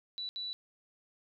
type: tone bursts at uneven times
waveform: sine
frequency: 3951 Hz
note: B7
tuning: in tune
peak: -36 dBFS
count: 2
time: 0.18-0.29 / 0.36-0.53 s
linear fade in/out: 0 ms
effects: none